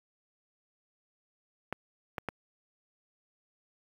clicks, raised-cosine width 0.5 ms, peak -18 dBFS, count 3, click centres 1.726 / 2.182 / 2.287 s, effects high-pass 60 Hz 12 dB/octave + 8-bit

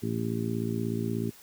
harmonic tone, 56.6 Hz, A1, 50 cents sharp, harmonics 2 / 3 / 4 / 5 / 6 / 7, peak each -33 / -36 / -32 / -38 / -37 / -36 dBFS, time 0.02-1.31 s, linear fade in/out 20 ms, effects white hiss -53 dBFS RMS until 1.42 s

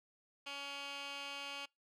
15% pulse tone with band-pass filter, 281 Hz, C#4, 24 cents sharp, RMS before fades -45 dBFS, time 0.46-1.66 s, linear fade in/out 10 ms, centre 2900 Hz, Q 1.7, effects noise-tail reverb RT60 0.2 s tail -26 dB re dry

